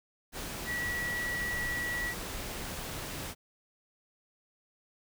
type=tone in noise; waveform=sine; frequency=1936 Hz; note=B6; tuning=35 cents flat; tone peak=-32 dBFS; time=0.65-2.15 s; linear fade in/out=50 ms; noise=pink; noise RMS=-39 dBFS; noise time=0.32-3.35 s; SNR=+4 dB; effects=none